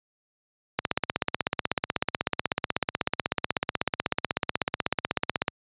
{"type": "click train", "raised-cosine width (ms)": 0.3, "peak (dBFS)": -7, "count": 77, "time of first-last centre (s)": [0.79, 5.481], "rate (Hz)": 16.2, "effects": ["high-pass 80 Hz 12 dB/octave", "resampled to 8000 Hz"]}